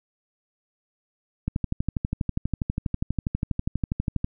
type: click train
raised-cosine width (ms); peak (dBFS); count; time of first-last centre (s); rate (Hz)
5; -12; 35; 1.48-4.244; 12.3
effects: none